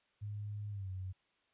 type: tone with pitch glide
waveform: sine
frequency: 103.83 to 93.58 Hz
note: G#2 to F#2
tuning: 0 to +20 cents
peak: -39 dBFS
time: 0.21-1.13 s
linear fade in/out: 20 ms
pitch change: -180 cents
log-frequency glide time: 0.7-0.9 s
effects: white hiss -75 dBFS RMS until 1.53 s + resampled to 8000 Hz